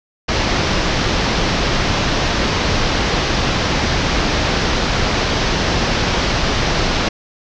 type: low-pass noise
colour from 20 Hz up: pink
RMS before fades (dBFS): -17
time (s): 0.28-7.09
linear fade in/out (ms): 10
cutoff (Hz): 5900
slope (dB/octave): 48
effects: none

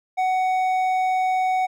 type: tone with hard clipping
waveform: sine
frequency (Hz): 746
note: F#5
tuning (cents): +14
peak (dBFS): -20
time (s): 0.17-1.67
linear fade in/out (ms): 20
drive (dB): 6
effects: none

